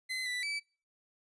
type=tone with pitch steps; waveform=30% pulse; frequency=2043 / 1978 / 2304 Hz; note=C7 / B6 / D7; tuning=-42 / +2 / -34 cents; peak=-31 dBFS; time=0.09-0.6 s; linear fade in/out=20 ms; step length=170 ms; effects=noise-tail reverb RT60 0.4 s tail -24 dB re dry + resampled to 22050 Hz